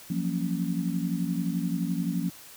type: chord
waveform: sine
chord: Gb major seventh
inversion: third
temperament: just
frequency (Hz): 173.43 / 185 / 231.2 / 277.5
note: F3 / Gb3 / Bb3 / Db4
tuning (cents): -12 / 0 / -14 / +2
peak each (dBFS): -29 / -32 / -33 / -33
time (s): 0.1-2.3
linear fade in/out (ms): 5
effects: white hiss -48 dBFS RMS until 2.56 s